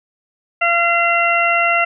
harmonic tone, 685 Hz, F5, 34 cents flat, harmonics 1 / 2 / 3 / 4, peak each -18 / -18 / -18 / -18 dBFS, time 0.61-1.85 s, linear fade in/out 10 ms, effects none

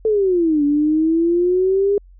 sine exponential two-way sweep, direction down then up, 447.3 to 286.4 to 409.4 Hz, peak -13 dBFS, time 0.05-1.98 s, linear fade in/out 2 ms, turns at 0.64 s, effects added 45 Hz sine -42 dBFS peak until 2.19 s

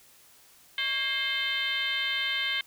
sine tone with frequency modulation, 2613 Hz, E7, 16 cents flat, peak -26 dBFS, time 0.78-2.61 s, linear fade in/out 2 ms, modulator 499 Hz, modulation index 2.1, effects white hiss -57 dBFS RMS until 2.66 s

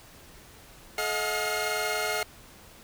sawtooth tone cluster, 429.7 / 632 / 718 / 1415 / 2138 Hz, A4 / D#5 / F5 / F6 / C7, -41 / +27 / +48 / +22 / +37 cents, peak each -30 dBFS, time 0.98-2.23 s, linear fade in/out 2 ms, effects pink hiss -51 dBFS RMS until 2.83 s

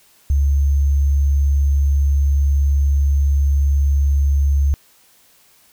sine tone with sample-and-hold, 70.4 Hz, C#2, 27 cents sharp, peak -12 dBFS, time 0.3-4.74 s, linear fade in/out 0 ms, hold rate 6300 Hz, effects white hiss -53 dBFS RMS until 5.72 s

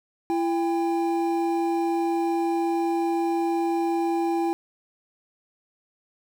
triangle tone pair together, 336.6 / 800.6 Hz, E4 / G5, +36 / +36 cents, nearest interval octave + minor third, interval 1500 cents, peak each -21 / -25 dBFS, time 0.3-4.53 s, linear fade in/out 0 ms, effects 8-bit

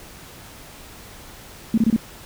sine tone bursts, 224.2 Hz, A3, 33 cents sharp, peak -13 dBFS, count 4, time 1.74-1.963 s, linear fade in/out 2 ms, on 37 ms, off 25 ms, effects pink hiss -42 dBFS RMS until 2.25 s

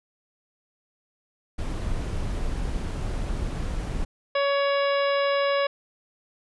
brown noise, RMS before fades -28 dBFS, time 1.58-4.05 s, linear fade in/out 10 ms
harmonic tone, 561 Hz, C#5, 21 cents sharp, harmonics 1 / 2 / 3 / 4 / 5 / 6 / 7 / 9, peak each -22 / -28 / -32 / -34 / -36 / -38 / -39 / -41 dBFS, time 4.35-5.67 s, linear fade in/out 5 ms
effects resampled to 24000 Hz

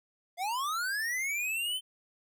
square linear sweep, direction up, 676 to 3107 Hz, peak -31 dBFS, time 0.37-1.81 s, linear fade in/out 50 ms, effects none

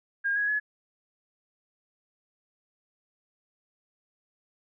sine tone with pitch steps, 1618 / 1663 / 1699 Hz, G#6 / G#6 / G#6, -46 / +2 / +39 cents, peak -24 dBFS, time 0.24-0.6 s, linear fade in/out 20 ms, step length 120 ms, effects none

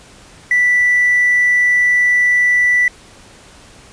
sine tone with hard clipping, 1970 Hz, B6, 5 cents flat, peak -10 dBFS, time 0.51-2.88 s, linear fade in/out 2 ms, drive 1 dB, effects pink hiss -42 dBFS RMS until 3.92 s + resampled to 22050 Hz

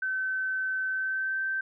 sine tone with pitch glide, 1530 to 1554.9 Hz, G6 to G6, -42 to -15 cents, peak -27 dBFS, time 0.02-1.61 s, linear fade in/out 5 ms, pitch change +27 cents, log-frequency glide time 0.87-1.41 s, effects none

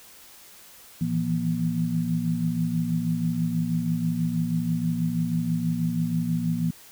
sine tone cluster, 113.7 / 161.8 / 168 / 238.1 Hz, A#2 / E3 / E3 / A#3, -43 / -32 / +33 / +37 cents, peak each -34 / -31 / -25 / -28 dBFS, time 1.01-6.71 s, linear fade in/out 5 ms, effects white hiss -49 dBFS RMS until 6.91 s

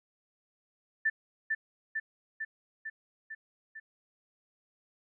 sine tone with echo, 1769 Hz, A6, 9 cents sharp, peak -24 dBFS, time 1.05-1.1 s, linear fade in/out 10 ms, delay 450 ms, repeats 6, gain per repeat -3 dB, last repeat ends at 3.8 s, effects none

